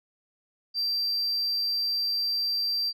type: tone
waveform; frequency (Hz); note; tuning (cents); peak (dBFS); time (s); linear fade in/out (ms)
sine; 4702; D8; +1; -22; 0.74-2.93; 50
effects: tanh soft clip ceiling -24 dBFS